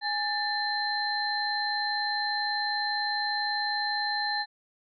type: tone cluster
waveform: sine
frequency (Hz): 829 / 1774 / 4110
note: G#5 / A6 / C8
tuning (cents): -3 / +14 / -32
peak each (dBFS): -31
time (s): 0.01-4.46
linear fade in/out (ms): 50
effects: none